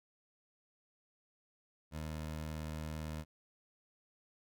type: tone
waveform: 20% pulse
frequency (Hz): 77.78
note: D#2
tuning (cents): 0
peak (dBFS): -35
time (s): 1.91-3.25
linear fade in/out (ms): 50
effects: none